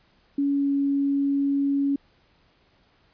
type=tone with pitch glide; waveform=sine; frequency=281.4 to 279.5 Hz; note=C#4 to C#4; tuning=+26 to +14 cents; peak=-20 dBFS; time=0.38-1.96 s; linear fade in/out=5 ms; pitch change=-12 cents; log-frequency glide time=0.52-0.71 s; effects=pink hiss -62 dBFS RMS until 3.13 s + resampled to 11025 Hz